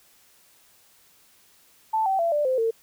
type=tone with pitch steps; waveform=sine; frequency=880 / 770.5 / 674.7 / 590.7 / 517.2 / 452.9 Hz; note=A5 / G5 / E5 / D5 / C5 / A#4; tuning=0 / -30 / +40 / +10 / -20 / -50 cents; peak=-20 dBFS; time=1.93-2.71 s; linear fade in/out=10 ms; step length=130 ms; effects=white hiss -58 dBFS RMS until 2.82 s